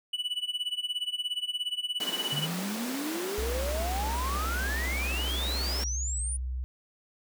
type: tone with tremolo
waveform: triangle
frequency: 2960 Hz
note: F#7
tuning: in tune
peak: -25 dBFS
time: 0.13-2.47 s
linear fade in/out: 5 ms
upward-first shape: sine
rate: 17 Hz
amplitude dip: 90%
type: high-pass noise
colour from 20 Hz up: pink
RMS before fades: -37 dBFS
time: 2-5.84 s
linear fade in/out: 2 ms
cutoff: 180 Hz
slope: 96 dB/octave
type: exponential sweep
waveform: sine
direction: up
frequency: 138.59 to 9760 Hz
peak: -32 dBFS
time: 2.32-6.37 s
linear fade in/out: 10 ms
type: tone with pitch glide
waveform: sine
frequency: 63.8 to 63.32 Hz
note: C2 to B1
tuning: -43 to +44 cents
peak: -30 dBFS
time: 3.38-6.64 s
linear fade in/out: 0 ms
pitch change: -13 cents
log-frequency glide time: 5.15-5.93 s
effects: none